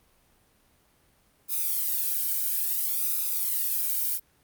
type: noise with flanger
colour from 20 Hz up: violet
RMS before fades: -27 dBFS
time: 1.48-4.2 s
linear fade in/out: 50 ms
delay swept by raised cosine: 0.79 to 1.32 ms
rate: 0.59 Hz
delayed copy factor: +0.95
effects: pink hiss -64 dBFS RMS until 4.43 s + Opus 32 kbps